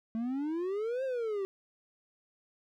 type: exponential two-way sweep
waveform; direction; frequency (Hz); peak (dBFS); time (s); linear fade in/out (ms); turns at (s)
triangle; up then down; 220 to 540 to 379.5; -29; 0.15-1.45; 0; 1.04
effects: none